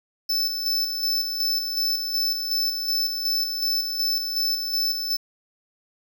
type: tone with tremolo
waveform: square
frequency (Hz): 5274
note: E8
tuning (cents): 0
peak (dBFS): -21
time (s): 0.29-5.17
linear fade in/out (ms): 10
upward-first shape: square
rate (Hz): 2.7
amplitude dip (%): 45
effects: 8-bit